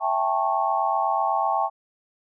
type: chord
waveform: sine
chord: A dominant seventh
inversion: second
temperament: just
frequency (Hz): 660 / 792 / 880 / 1100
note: E5 / G5 / A5 / C#6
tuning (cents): +2 / +18 / 0 / -14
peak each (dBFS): -28 / -24 / -26 / -26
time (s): 0-1.7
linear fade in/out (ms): 50
effects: none